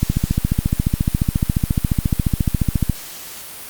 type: click train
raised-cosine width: 5 ms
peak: -3 dBFS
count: 42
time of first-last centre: 0.03-2.897 s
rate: 14.3 Hz
effects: white hiss -34 dBFS RMS until 3.69 s + Opus 48 kbps